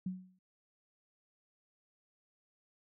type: tone with exponential decay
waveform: sine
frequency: 185 Hz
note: F#3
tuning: in tune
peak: -32 dBFS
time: 0.06-0.39 s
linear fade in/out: 5 ms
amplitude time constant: 70 ms
effects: none